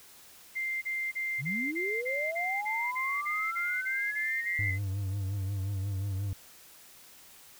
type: tone bursts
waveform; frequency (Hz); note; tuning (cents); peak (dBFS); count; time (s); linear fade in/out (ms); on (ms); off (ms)
sine; 2093; C7; 0; -30; 14; 0.55-4.72; 20; 270; 30
type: linear sweep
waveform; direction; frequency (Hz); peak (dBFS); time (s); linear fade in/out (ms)
sine; up; 114.2 to 2068; -33; 1.38-4.79; 50
type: tone with vibrato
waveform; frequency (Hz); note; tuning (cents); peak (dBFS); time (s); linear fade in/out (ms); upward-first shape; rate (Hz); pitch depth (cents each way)
triangle; 97.9; G2; -2; -28; 4.59-6.33; 0; triangle; 5.6; 85
effects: white hiss -54 dBFS RMS until 7.59 s